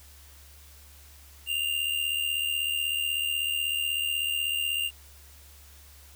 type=tone with amplitude modulation; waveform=square; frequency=2800 Hz; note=F7; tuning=4 cents sharp; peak=-24 dBFS; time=1.46-4.91 s; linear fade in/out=50 ms; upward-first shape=sine; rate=76.2 Hz; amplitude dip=65%; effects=added 71 Hz sine -51 dBFS peak until 6.15 s + white hiss -54 dBFS RMS until 6.15 s